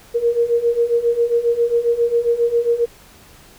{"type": "beating tone pair", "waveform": "sine", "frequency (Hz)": [466.2, 473.6], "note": ["A#4", "A#4"], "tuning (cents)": [0, 27], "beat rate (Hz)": 7.4, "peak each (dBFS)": [-19, -16], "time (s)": [0.14, 2.86], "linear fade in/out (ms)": 20, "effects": ["pink hiss -46 dBFS RMS until 3.58 s"]}